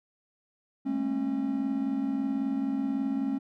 triangle tone cluster, 207.5 / 226 / 271.2 Hz, G#3 / A3 / C#4, -1 / +47 / -38 cents, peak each -33 / -33 / -26 dBFS, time 0.85-3.39 s, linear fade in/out 20 ms, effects none

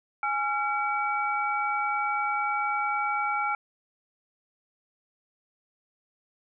sine tone cluster, 829 / 1370 / 2281 Hz, G#5 / F6 / C#7, -3 / -34 / +49 cents, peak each -29 / -28 / -32 dBFS, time 0.23-3.55 s, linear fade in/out 2 ms, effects none

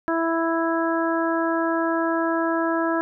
harmonic tone, 330 Hz, E4, 2 cents sharp, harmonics 1 / 2 / 3 / 4 / 5, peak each -23 / -26 / -28 / -29 / -30 dBFS, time 0.08-3.01 s, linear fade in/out 0 ms, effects none

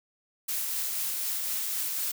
blue noise with tremolo, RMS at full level -30 dBFS, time 0.48-2.12 s, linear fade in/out 10 ms, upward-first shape triangle, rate 4 Hz, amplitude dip 25%, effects none

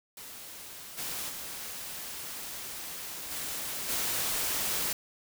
white noise with level steps, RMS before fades -45 / -36 / -40 / -36 / -31 dBFS, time 0.17-4.93 s, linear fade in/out 2 ms, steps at 0.97 / 1.28 / 3.3 / 3.88 s, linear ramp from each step 20 ms, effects none

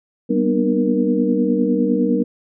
sine tone cluster, 193.7 / 239.8 / 249.6 / 302.4 / 471.2 Hz, G3 / A#3 / B3 / D#4 / A#4, -20 / +49 / +19 / -49 / +19 cents, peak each -21 dBFS, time 0.29-2.24 s, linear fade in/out 20 ms, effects none

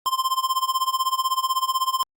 square tone with tremolo, 1046.5 Hz, C6, in tune, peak -18 dBFS, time 0.06-2.03 s, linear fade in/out 0 ms, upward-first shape sine, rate 16 Hz, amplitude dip 90%, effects Opus 48 kbps

